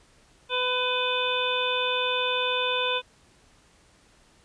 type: harmonic tone with a mistuned harmonic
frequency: 501 Hz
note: B4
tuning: 25 cents sharp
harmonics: 1 / 2 / 3 / 5 / 6 / 7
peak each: -29 / -30 / -34 / -30 / -35 / -29 dBFS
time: 0.49-3.02 s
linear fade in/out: 50 ms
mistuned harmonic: 7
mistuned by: +16 cents
effects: pink hiss -59 dBFS RMS until 4.44 s + resampled to 22050 Hz